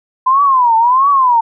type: tone with vibrato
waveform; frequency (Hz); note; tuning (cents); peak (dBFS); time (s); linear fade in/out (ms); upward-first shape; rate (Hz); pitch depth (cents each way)
sine; 1010; B5; +39; -7; 0.26-1.41; 10; triangle; 1.5; 230
effects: none